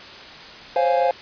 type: chord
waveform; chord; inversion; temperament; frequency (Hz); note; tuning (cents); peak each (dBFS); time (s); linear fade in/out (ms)
triangle; Db major seventh; third; equal with one note detuned; 523.3 / 550.2 / 698.5 / 830.6; C5 / Db5 / F5 / Ab5; 0 / -13 / 0 / 0; -18 / -24 / -19 / -21; 0.76-1.11; 2
effects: white hiss -39 dBFS RMS until 1.21 s + resampled to 11025 Hz